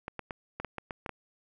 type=clicks; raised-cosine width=0.5 ms; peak=-21 dBFS; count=9; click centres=0.081 / 0.193 / 0.308 / 0.6 / 0.647 / 0.783 / 0.908 / 1.062 / 1.093 s; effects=none